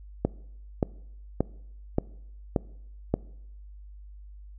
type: click train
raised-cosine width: 2 ms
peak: -9 dBFS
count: 6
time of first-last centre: 0.25-3.14 s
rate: 1.73 Hz
effects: noise-tail reverb RT60 0.8 s tail -22 dB re dry + added 50 Hz sine -43 dBFS peak until 4.58 s